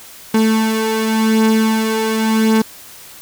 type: beating tone pair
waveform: 35% pulse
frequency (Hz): 220 / 220.9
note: A3 / A3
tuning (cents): 0 / +7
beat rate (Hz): 0.9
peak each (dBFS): -17 / -12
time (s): 0.34-2.62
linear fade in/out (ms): 5
effects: white hiss -38 dBFS RMS until 3.21 s